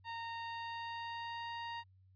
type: tone with pitch glide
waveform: sawtooth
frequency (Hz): 923 to 932.6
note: A#5 to A#5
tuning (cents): -17 to +1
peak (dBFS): -37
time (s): 0.04-1.84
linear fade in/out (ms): 50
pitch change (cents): +18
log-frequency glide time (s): 0.32-1.51
effects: added 94 Hz sine -62 dBFS peak until 2.15 s + resampled to 11025 Hz